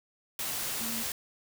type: tone in noise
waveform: sine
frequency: 228.2 Hz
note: A#3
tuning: 37 cents flat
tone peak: -38 dBFS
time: 0.81-1.03 s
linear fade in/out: 2 ms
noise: white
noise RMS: -34 dBFS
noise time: 0.39-1.12 s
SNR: -7 dB
effects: none